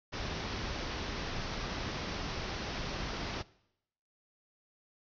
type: low-pass noise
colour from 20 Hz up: pink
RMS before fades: -38 dBFS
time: 0.12-3.43 s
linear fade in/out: 20 ms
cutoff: 5900 Hz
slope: 96 dB/octave
effects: noise-tail reverb RT60 0.8 s tail -21 dB re dry